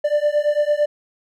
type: beating tone pair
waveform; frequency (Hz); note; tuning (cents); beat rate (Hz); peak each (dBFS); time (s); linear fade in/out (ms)
triangle; 587.3 / 596.2; D5 / D5; 0 / +26; 8.9; -17; 0.04-0.86; 10
effects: none